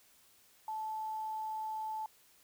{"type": "tone with quantisation", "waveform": "sine", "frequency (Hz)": 872, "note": "A5", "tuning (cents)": -16, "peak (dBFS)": -36, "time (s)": [0.68, 2.06], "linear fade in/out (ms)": 2, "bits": 10, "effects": ["white hiss -65 dBFS RMS until 2.43 s"]}